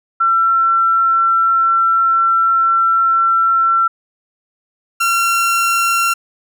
sine / 30% pulse tone pair in turn, 1349 / 1367 Hz, E6 / F6, +40 / -37 cents, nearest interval unison, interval 23 cents, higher second, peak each -10 dBFS, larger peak neither, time 0.2-3.88 / 5-6.14 s, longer first, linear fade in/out 10 ms, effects none

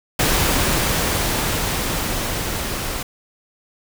pink noise with level ramp, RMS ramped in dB -17 to -26 dBFS, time 0.19-3.03 s, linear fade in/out 5 ms, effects none

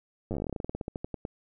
slowing click train, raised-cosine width 2 ms, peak -20 dBFS, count 24, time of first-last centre 0.31-1.251 s, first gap 9 ms, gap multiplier 1.12, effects none

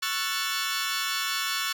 15% pulse chord, F# minor seventh, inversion second, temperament equal with one note detuned, 1108.7 / 1340 / 1480 / 1760 Hz, C#6 / E6 / F#6 / A6, 0 / +28 / 0 / 0 cents, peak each -26 dBFS, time 0.02-1.73 s, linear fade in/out 10 ms, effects none

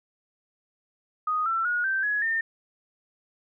sine tone with pitch steps, 1244.5 / 1341.5 / 1446.2 / 1558.9 / 1680.5 / 1811.6 Hz, D#6 / E6 / F#6 / G6 / G#6 / A#6, 0 / +30 / -40 / -10 / +20 / -50 cents, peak -23 dBFS, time 1.27-2.41 s, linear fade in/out 5 ms, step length 190 ms, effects none

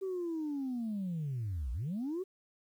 sine linear two-way sweep, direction down then up, 390.2 to 54.9 to 390.2 Hz, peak -32 dBFS, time 0.01-2.24 s, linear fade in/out 20 ms, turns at 1.72 s, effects tanh soft clip ceiling -31 dBFS + 11-bit

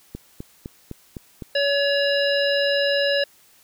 click train, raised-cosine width 3 ms, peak -19 dBFS, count 6, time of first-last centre 0.15-1.422 s, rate 3.93 Hz
harmonic tone, 565 Hz, C#5, 33 cents sharp, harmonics 1 / 3 / 5 / 7 / 9, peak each -20 / -25 / -27 / -28 / -30 dBFS, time 1.55-3.24 s, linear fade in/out 5 ms
effects white hiss -55 dBFS RMS until 3.63 s

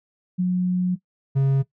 sine / triangle tone pair in turn, 181.3 / 136.21 Hz, F#3 / C#3, -35 / -30 cents, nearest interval perfect fourth, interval 495 cents, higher first, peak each -18 / -14 dBFS, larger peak second, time 0.38-0.96 / 1.35-1.63 s, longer first, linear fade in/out 20 ms, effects noise-tail reverb RT60 0.1 s tail -17 dB re dry

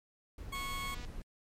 brown noise, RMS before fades -43 dBFS, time 0.38-1.22 s, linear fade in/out 2 ms
20% pulse tone, 1100 Hz, C#6, 14 cents flat, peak -33 dBFS, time 0.52-0.95 s, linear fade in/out 10 ms
click train, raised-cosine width 0.2 ms, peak -34 dBFS, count 123, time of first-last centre 0.55-1.05 s, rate 244 Hz
effects MP3 64 kbps

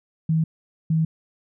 sine tone pair in turn, 160.3 / 160.3 Hz, E3 / E3, -48 / -48 cents, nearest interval unison, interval 0 cents, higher neither, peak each -17 dBFS, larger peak neither, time 0.29-0.44 / 0.9-1.05 s, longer neither, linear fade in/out 5 ms, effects none

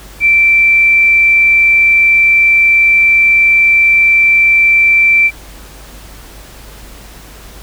sine tone, 2341 Hz, D7, 6 cents flat, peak -5 dBFS, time 0.2-5.31 s, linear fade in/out 50 ms, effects added 50 Hz sine -34 dBFS peak until 7.62 s + pink hiss -36 dBFS RMS until 7.62 s

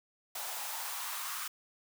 white noise with high-pass filter sweep, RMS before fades -39 dBFS, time 0.35-1.48 s, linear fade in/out 5 ms, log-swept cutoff 710 to 1200 Hz, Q 3.5, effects none

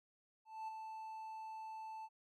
triangle tone with ADSR envelope, 880 Hz, A5, in tune, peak -39 dBFS, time 0.45-2.09 s, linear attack 230 ms, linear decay 12 ms, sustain -5 dB, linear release 46 ms, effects none

